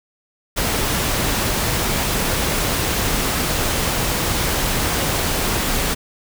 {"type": "noise", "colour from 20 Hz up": "pink", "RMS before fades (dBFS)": -20, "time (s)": [0.56, 5.95], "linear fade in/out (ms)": 20, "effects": []}